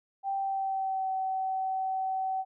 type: tone with pitch glide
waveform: sine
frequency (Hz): 783 to 761.1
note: G5 to F#5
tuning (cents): -2 to +49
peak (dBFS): -28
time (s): 0.23-2.45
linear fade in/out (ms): 50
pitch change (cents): -49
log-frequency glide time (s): 0.34-1.1
effects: none